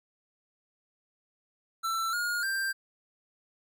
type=tone with pitch steps; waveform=square; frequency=1337 / 1429 / 1579 Hz; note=E6 / F6 / G6; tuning=+24 / +39 / +12 cents; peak=-29 dBFS; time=1.83-2.73 s; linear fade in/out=20 ms; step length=300 ms; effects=none